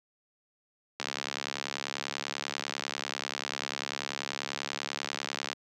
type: click train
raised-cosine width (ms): 0.2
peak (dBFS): -14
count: 319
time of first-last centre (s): 1-5.53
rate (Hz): 70.2
effects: high-pass 200 Hz 12 dB/octave